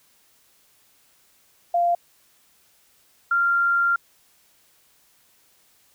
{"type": "tone pair in turn", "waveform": "sine", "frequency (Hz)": [694, 1388], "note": ["F5", "F6"], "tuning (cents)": [-11, -11], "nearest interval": "octave", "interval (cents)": 1200, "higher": "second", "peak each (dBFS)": -17, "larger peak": "neither", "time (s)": [[1.74, 1.95], [3.31, 3.96]], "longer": "second", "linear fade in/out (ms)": 5, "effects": ["white hiss -60 dBFS RMS until 5.94 s"]}